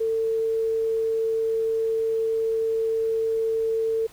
sine tone, 448.4 Hz, A4, 33 cents sharp, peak -21 dBFS, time 0-4.07 s, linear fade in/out 10 ms, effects pink hiss -51 dBFS RMS until 4.12 s

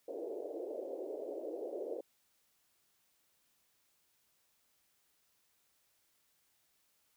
white band-pass noise, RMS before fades -42 dBFS, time 0.08-2.01 s, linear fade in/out 5 ms, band 330 to 590 Hz, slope 48 dB/octave, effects white hiss -75 dBFS RMS until 7.16 s

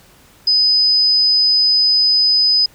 sine tone, 5010 Hz, D#8, 11 cents sharp, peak -10 dBFS, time 0.47-2.66 s, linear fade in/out 5 ms, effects pink hiss -48 dBFS RMS until 2.74 s

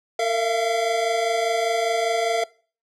square tone cluster, 455 / 663 / 688 Hz, A#4 / E5 / F5, -42 / +10 / -26 cents, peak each -25 / -27 / -24 dBFS, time 0.19-2.44 s, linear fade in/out 5 ms, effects noise-tail reverb RT60 0.4 s tail -22 dB re dry + low-pass 8000 Hz 12 dB/octave

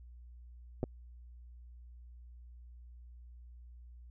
clicks, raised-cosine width 2 ms, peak -20 / -22 dBFS, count 2, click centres 0.831 / 0.839 s, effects added 60 Hz sine -50 dBFS peak until 4.1 s

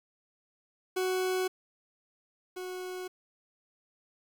40% pulse tone pair in turn, 371.2 / 367.1 Hz, F#4 / F#4, +6 / -14 cents, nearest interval unison, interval 20 cents, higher first, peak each -27 / -36 dBFS, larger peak first, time 0.96-1.48 / 2.56-3.08 s, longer neither, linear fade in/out 10 ms, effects 10-bit

